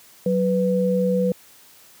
sine tone pair together, 185.72 / 495.8 Hz, F#3 / B4, +7 / +7 cents, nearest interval octave + perfect fourth, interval 1700 cents, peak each -20 dBFS, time 0.26-1.32 s, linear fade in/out 2 ms, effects white hiss -50 dBFS RMS until 2 s + high-pass 80 Hz 12 dB/octave

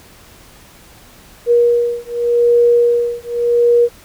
sine beating tone pair, 475.8 / 476.65 Hz, A#4 / A#4, +35 / +39 cents, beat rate 0.85 Hz, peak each -13 dBFS, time 1.46-3.89 s, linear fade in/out 50 ms, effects pink hiss -43 dBFS RMS until 4.04 s

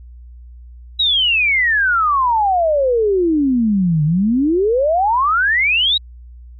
sine exponential two-way sweep, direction down then up, 3911 to 146.83 to 3911 Hz, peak -12 dBFS, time 0.99-5.98 s, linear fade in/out 10 ms, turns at 4.04 s, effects added 60 Hz sine -35 dBFS peak until 6.59 s

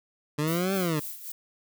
20% pulse linear two-way sweep, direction up then down, 145.3 to 197.6 to 145.3 Hz, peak -20 dBFS, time 0.38-1 s, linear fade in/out 10 ms, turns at 0.74 s
violet noise with tremolo, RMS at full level -36 dBFS, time 0.47-1.32 s, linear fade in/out 5 ms, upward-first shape sine, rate 3.8 Hz, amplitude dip 65%
effects none

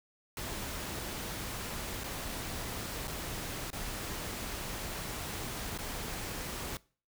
pink noise with dropouts, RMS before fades -39 dBFS, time 0.37-6.77 s, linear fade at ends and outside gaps 1 ms, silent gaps 2.036-2.041 / 3.074-3.079 / 3.703-3.73 / 5.777-5.787 s, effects noise-tail reverb RT60 0.4 s tail -22 dB re dry

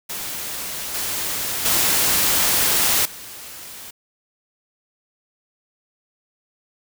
white noise with level steps, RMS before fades -29 / -25 / -18 / -37 dBFS, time 0.09-3.91 s, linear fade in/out 10 ms, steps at 0.94 / 1.65 / 3.05 s, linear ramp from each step 5 ms, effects none

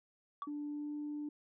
sine tone with exponential decay, 1143 Hz, D6, 47 cents flat, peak -32 dBFS, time 0.42-0.5 s, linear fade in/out 1 ms, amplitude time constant 17 ms
sine tone with pitch glide, 293.7 to 295.9 Hz, D4 to D4, 0 to +13 cents, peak -37 dBFS, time 0.47-1.29 s, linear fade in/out 5 ms, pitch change +13 cents, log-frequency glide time 0.68-0.93 s
effects tanh soft clip ceiling -34 dBFS

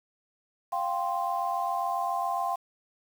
sine chord, F suspended second, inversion none, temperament just, 698.5 / 785.8 / 1047.7 Hz, F5 / G5 / C6, 0 / +4 / +2 cents, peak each -31 dBFS, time 0.72-2.56 s, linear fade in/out 10 ms, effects 8-bit

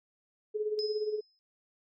sine tone with tremolo, 425.2 Hz, G#4, 41 cents sharp, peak -27 dBFS, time 0.54-1.21 s, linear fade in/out 20 ms, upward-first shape sine, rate 17 Hz, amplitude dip 65%
sine tone with exponential decay, 5100 Hz, D#8, 42 cents sharp, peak -33 dBFS, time 0.79-1.39 s, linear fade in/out 0 ms, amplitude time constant 130 ms
effects none

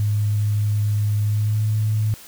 sine tone with pitch glide, 104.6 to 107.79 Hz, G#2 to A2, +13 to -35 cents, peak -17 dBFS, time 0-2.14 s, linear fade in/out 0 ms, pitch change +52 cents, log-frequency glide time 1.22-1.66 s, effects white hiss -43 dBFS RMS until 2.27 s

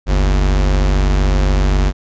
square tone pair together, 48.04 / 75.7 Hz, G1 / D#2, -34 / -47 cents, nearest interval minor sixth, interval 787 cents, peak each -12 / -22 dBFS, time 0.06-1.93 s, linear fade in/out 50 ms, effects resampled to 16000 Hz

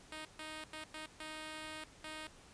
5% pulse tone bursts at uneven times, 311.1 Hz, D#4, in tune, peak -33 dBFS, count 6, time 0.12-0.25 / 0.39-0.64 / 0.73-0.84 / 0.94-1.06 / 1.2-1.84 / 2.04-2.27 s, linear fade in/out 2 ms, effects pink hiss -60 dBFS RMS until 2.53 s + resampled to 22050 Hz

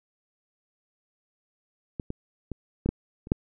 clicks, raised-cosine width 3 ms, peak -18 / -19 / -20 / -14 / -11 / -29 / -8 dBFS, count 7, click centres 1.998 / 2.104 / 2.517 / 2.86 / 2.89 / 3.271 / 3.319 s, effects none

